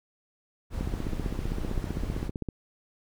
brown noise, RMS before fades -33 dBFS, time 0.7-2.31 s, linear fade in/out 50 ms
click train, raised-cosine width 3 ms, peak -19 dBFS, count 27, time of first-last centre 0.81-2.487 s, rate 15.5 Hz
effects none

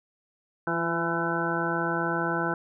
harmonic tone with a mistuned harmonic, 167.5 Hz, E3, 28 cents sharp, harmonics 1 / 2 / 3 / 4 / 5 / 6 / 8 / 9, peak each -33 / -31 / -35 / -35 / -34 / -35 / -33 / -31 dBFS, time 0.67-2.54 s, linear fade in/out 2 ms, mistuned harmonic 2, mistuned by +23 cents, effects none

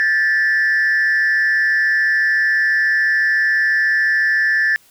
sine tone with frequency modulation, 1753 Hz, A6, 7 cents flat, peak -11 dBFS, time 0-4.76 s, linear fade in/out 0 ms, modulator 154 Hz, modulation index 0.61, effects tanh soft clip ceiling -11 dBFS + white hiss -52 dBFS RMS until 4.9 s

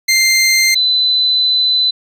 20% pulse / sine tone pair in turn, 2093 / 4013 Hz, C7 / B7, 0 / +27 cents, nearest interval major seventh, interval 1127 cents, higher second, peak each -4 / -10 dBFS, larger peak first, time 0.08-0.75 / 0.75-1.91 s, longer second, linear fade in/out 10 ms, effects resampled to 32000 Hz

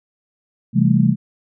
sine chord, A minor seventh, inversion first, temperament just, 132 / 165 / 198 / 220 Hz, C3 / E3 / G3 / A3, +16 / +2 / +18 / 0 cents, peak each -17 dBFS, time 0.73-1.16 s, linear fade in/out 50 ms, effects none

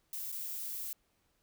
violet noise with dropouts, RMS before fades -40 dBFS, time 0.13-0.93 s, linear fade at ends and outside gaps 1 ms, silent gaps 0.318-0.324 s, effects pink hiss -75 dBFS RMS until 1.42 s

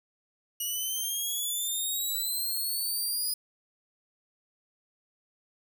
5% pulse exponential sweep, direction up, 2900 to 4978 Hz, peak -22 dBFS, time 0.6-3.34 s, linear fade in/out 5 ms, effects none

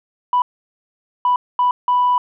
sine tone bursts at uneven times, 987.8 Hz, B5, in tune, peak -11 dBFS, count 4, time 0.33-0.42 / 1.25-1.36 / 1.59-1.71 / 1.88-2.18 s, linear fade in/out 2 ms, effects tanh soft clip ceiling -9 dBFS

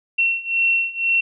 sine beating tone pair, 2717 / 2719 Hz, F7 / F7, -48 / -47 cents, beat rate 2 Hz, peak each -21 / -19 dBFS, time 0.18-1.21 s, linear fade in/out 10 ms, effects none

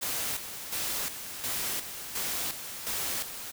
white noise with tremolo, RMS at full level -32 dBFS, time 0.01-3.52 s, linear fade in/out 20 ms, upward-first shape square, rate 1.4 Hz, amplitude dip 60%, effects none

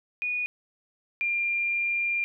sine tone pair in turn, 2460 / 2393 Hz, D#7 / D7, -20 / +32 cents, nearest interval unison, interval 48 cents, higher first, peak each -26 / -24 dBFS, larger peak second, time 0.22-0.46 / 1.21-2.24 s, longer second, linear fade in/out 0 ms, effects none

